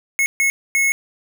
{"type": "tone bursts at uneven times", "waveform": "square", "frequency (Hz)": 2183, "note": "C#7", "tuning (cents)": -27, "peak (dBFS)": -15, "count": 3, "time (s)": [[0.19, 0.26], [0.4, 0.5], [0.75, 0.92]], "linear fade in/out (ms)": 0, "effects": []}